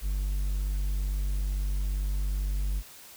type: tone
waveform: triangle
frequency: 48.86 Hz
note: G1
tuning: 5 cents flat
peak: -24 dBFS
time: 0.01-2.83 s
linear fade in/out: 50 ms
effects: white hiss -49 dBFS RMS until 3.16 s